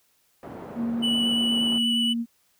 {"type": "band-pass noise", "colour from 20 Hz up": "pink", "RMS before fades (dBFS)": -39, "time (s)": [0.43, 1.78], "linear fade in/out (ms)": 0, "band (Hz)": [160, 840], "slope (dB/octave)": 12}
{"type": "tone", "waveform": "sine", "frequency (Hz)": 233.1, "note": "A#3", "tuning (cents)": 0, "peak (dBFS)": -24, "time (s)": [0.75, 2.26], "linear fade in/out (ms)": 50}
{"type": "tone with vibrato", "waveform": "triangle", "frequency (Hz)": 2960, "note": "F#7", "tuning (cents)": 0, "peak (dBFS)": -21, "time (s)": [1.02, 2.14], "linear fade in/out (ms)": 20, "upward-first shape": "square", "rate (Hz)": 8.5, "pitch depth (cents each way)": 9}
{"effects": ["white hiss -66 dBFS RMS until 2.59 s"]}